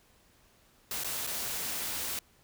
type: noise with dropouts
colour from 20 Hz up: white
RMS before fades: -35 dBFS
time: 0.91-2.19 s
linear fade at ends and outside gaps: 2 ms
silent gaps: 1.037-1.044 / 1.267-1.272 s
effects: pink hiss -64 dBFS RMS until 2.43 s